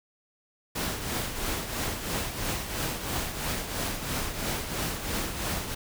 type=noise with tremolo; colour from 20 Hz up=pink; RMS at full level=-29 dBFS; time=0.75-5.75 s; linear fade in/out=10 ms; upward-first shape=triangle; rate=3 Hz; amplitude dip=60%; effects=none